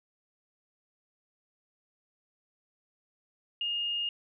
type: tone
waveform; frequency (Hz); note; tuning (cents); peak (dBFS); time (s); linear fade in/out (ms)
sine; 2840; F7; +28; -29; 3.61-4.09; 2
effects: none